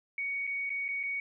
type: tone with dropouts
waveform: sine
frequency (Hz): 2237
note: C#7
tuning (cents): +15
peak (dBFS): -31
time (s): 0.18-1.2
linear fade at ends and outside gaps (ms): 2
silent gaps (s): 0.469-0.474 / 0.695-0.702 / 0.882-0.887 / 1.031-1.035
effects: none